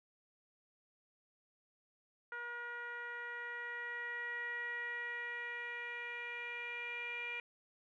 10% pulse tone with low-pass filter sweep, 478 Hz, A#4, 43 cents sharp, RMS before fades -43 dBFS, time 2.32-7.4 s, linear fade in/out 2 ms, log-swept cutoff 1600 to 2400 Hz, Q 7.2, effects none

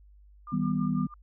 sine tone with tremolo, 1200 Hz, D6, 37 cents sharp, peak -37 dBFS, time 0.47-1.14 s, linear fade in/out 2 ms, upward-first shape sine, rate 6.1 Hz, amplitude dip 90%
sine chord, Eb augmented, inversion none, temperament equal with one note detuned, 159.2 / 196 / 246.9 Hz, Eb3 / G3 / B3, +40 / 0 / 0 cents, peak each -30 / -29 / -29 dBFS, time 0.52-1.07 s, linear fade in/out 10 ms
effects added 50 Hz sine -52 dBFS peak until 1.22 s

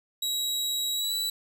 sawtooth tone with pitch glide, 3859 to 3945 Hz, B7 to B7, -41 to -3 cents, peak -24 dBFS, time 0.22-1.3 s, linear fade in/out 5 ms, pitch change +38 cents, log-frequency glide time 0.93-1.13 s, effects none

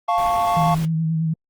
triangle chord, F augmented, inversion none, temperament equal, 698.5 / 880 / 1108.7 Hz, F5 / A5 / C#6, 0 / 0 / 0 cents, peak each -17 / -21 / -20 dBFS, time 0.08-0.75 s, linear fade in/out 10 ms
pink noise, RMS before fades -35 dBFS, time 0.18-0.85 s, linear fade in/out 0 ms
sine tone with vibrato, 161.1 Hz, E3, 39 cents flat, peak -18 dBFS, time 0.56-1.34 s, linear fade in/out 10 ms, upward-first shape sine, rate 9.3 Hz, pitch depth 30 cents each way
effects Opus 24 kbps

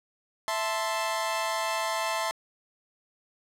sawtooth chord, A minor, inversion second, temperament equal, 659.3 / 880 / 1046.5 Hz, E5 / A5 / C6, 0 / 0 / 0 cents, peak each -28 dBFS, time 0.48-2.31 s, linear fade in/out 0 ms, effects low-pass 12000 Hz 12 dB/octave

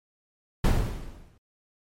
brown noise with exponential decay, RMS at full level -17 dBFS, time 0.64-1.38 s, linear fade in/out 5 ms, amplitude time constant 160 ms, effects MP3 64 kbps

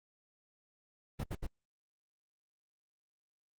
brown noise bursts, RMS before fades -35 dBFS, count 3, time 1.19-1.47 s, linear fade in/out 10 ms, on 48 ms, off 68 ms, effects Opus 24 kbps

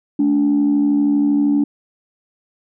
sine tone pair together, 216 / 288.7 Hz, A3 / D4, -32 / -30 cents, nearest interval perfect fourth, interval 502 cents, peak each -19 / -12 dBFS, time 0.19-1.64 s, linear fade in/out 5 ms, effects tanh soft clip ceiling -8 dBFS

